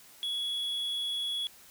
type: tone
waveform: triangle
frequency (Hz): 3365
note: G#7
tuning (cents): +22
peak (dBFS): -29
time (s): 0.23-1.47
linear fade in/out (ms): 0
effects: white hiss -55 dBFS RMS until 1.7 s